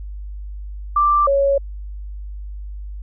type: tone pair in turn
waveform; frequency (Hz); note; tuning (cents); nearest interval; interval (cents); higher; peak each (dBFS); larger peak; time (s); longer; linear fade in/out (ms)
sine; 1177 / 555.5; D6 / C#5; +3 / +4; octave + minor second; 1299; first; -12 / -13; first; 0.96-1.27 / 1.27-1.58; neither; 5
effects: added 50 Hz sine -28 dBFS peak until 3.02 s